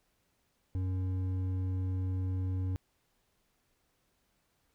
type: tone with hard clipping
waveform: sine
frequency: 93 Hz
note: F#2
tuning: 9 cents sharp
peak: -32 dBFS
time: 0.75-2.76 s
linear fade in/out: 0 ms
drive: 7 dB
effects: pink hiss -75 dBFS RMS until 4.74 s